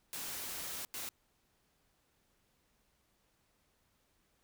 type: noise bursts at uneven times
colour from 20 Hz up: white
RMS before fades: -42 dBFS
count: 2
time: 0.13-0.85 / 0.94-1.09 s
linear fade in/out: 0 ms
effects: pink hiss -75 dBFS RMS until 4.43 s